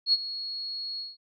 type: tone with ADSR envelope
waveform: sine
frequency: 4326 Hz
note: C#8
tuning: 43 cents flat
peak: -17 dBFS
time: 0.06-1.17 s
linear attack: 70 ms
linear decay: 35 ms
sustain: -15 dB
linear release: 180 ms
effects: none